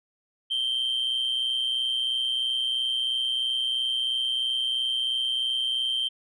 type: tone with amplitude modulation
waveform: sine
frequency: 3136 Hz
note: G7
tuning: in tune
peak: -19 dBFS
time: 0.5-6.09 s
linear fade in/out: 20 ms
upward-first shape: sine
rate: 123 Hz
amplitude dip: 65%
effects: tanh soft clip ceiling -21 dBFS